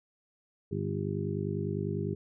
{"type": "harmonic tone with a mistuned harmonic", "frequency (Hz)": 50, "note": "G1", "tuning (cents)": 35, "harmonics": [2, 3, 4, 5, 6, 7, 8], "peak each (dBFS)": [-36, -35, -37, -45, -45, -39, -37], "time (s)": [0.71, 2.15], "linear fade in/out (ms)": 10, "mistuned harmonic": 6, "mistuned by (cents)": -16, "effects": []}